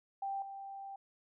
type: tone with level steps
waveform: sine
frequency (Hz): 786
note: G5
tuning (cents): +4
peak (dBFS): -35 / -43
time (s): 0.22-0.96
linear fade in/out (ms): 5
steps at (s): 0.42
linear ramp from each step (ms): 2
effects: none